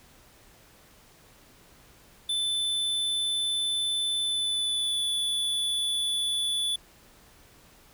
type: tone with pitch glide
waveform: square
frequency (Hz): 3520 to 3458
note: A7 to A7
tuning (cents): 0 to -31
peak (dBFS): -26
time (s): 2.29-6.76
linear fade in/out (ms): 5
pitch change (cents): -31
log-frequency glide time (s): 4.23-5.04
effects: pink hiss -56 dBFS RMS until 7.93 s